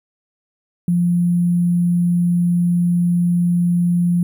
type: tone with sample-and-hold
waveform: sine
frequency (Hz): 174.61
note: F3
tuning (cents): 0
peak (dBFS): -13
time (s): 0.88-4.23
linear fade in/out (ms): 2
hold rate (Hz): 11025
effects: none